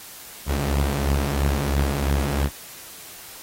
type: beating tone pair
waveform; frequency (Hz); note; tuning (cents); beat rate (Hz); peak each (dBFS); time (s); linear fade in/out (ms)
sawtooth; 69.3 / 72.3; C#2 / D2; 0 / -27; 3; -18 / -21; 0.46-2.5; 50
effects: white hiss -41 dBFS RMS until 3.42 s + AAC 48 kbps